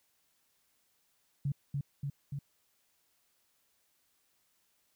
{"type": "tone with echo", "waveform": "sine", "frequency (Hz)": 140.8, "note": "C#3", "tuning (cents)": 27, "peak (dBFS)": -29, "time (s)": [1.45, 1.52], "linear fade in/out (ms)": 5, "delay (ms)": 290, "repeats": 3, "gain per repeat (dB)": -2, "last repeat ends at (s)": 2.39, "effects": ["white hiss -74 dBFS RMS until 4.95 s"]}